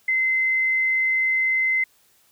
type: tone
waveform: sine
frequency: 2061 Hz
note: C7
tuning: 27 cents flat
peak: -18 dBFS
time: 0.08-1.84 s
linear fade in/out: 5 ms
effects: white hiss -60 dBFS RMS until 2.31 s